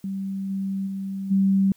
sine tone with level steps, 194.1 Hz, G3, 17 cents flat, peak -26 / -24 / -27 / -16 dBFS, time 0.04-1.72 s, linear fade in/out 2 ms, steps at 0.49 / 0.86 / 1.3 s, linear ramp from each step 20 ms, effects white hiss -61 dBFS RMS until 1.76 s

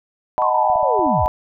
sine chord, B dominant seventh, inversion first, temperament equal, 622.3 / 740 / 880 / 987.8 Hz, D#5 / F#5 / A5 / B5, 0 / 0 / 0 / 0 cents, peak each -21 dBFS, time 0.38-1.28 s, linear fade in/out 0 ms
sine linear sweep, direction down, 1114 to 41.2 Hz, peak -19 dBFS, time 0.42-1.26 s, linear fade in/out 0 ms
clicks, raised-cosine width 5 ms, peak -28 dBFS, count 6, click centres 0.7 / 0.758 / 0.83 / 0.993 / 1.065 / 1.186 s
effects none

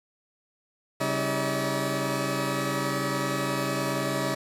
20% pulse tone cluster, 136.7 / 194.6 / 319.9 / 573 / 640 Hz, C#3 / G3 / D#4 / D5 / D#5, -24 / -12 / +48 / -43 / +49 cents, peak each -26 / -29 / -28 / -27 / -28 dBFS, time 1-4.35 s, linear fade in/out 10 ms, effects resampled to 32000 Hz + 8-bit

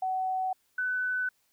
sine tone pair in turn, 751 / 1502 Hz, F#5 / F#6, +26 / +26 cents, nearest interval octave, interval 1200 cents, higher second, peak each -27 dBFS, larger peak neither, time 0.02-0.53 / 0.78-1.29 s, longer neither, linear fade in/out 5 ms, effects white hiss -71 dBFS RMS until 1.52 s

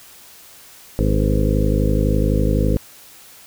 harmonic tone with a mistuned harmonic, 51.91 Hz, G#1, in tune, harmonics 1 / 2 / 3 / 4 / 5 / 6 / 8 / 9 / 10, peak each -18 / -21 / -23 / -24 / -25 / -26 / -27 / -28 / -28 dBFS, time 0.99-2.77 s, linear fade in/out 0 ms, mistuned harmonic 9, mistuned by +50 cents, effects white hiss -44 dBFS RMS until 3.46 s

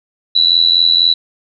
sine tone with amplitude modulation, 3951 Hz, B7, in tune, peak -4 dBFS, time 0.35-1.14 s, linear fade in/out 10 ms, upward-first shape sine, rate 84.1 Hz, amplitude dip 90%, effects none

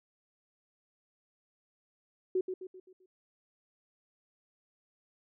sine tone with echo, 371.5 Hz, F#4, 7 cents sharp, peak -26 dBFS, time 2.35-2.41 s, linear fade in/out 5 ms, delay 130 ms, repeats 5, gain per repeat -7 dB, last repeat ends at 3.06 s, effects none

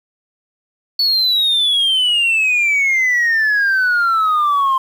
sine exponential sweep, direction down, 4464 to 1046.5 Hz, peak -10 dBFS, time 0.99-4.78 s, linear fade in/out 5 ms, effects tanh soft clip ceiling -10 dBFS + 7-bit

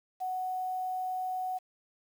sine tone with quantisation, 742 Hz, F#5, 5 cents sharp, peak -31 dBFS, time 0.2-1.59 s, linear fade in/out 20 ms, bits 9, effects none

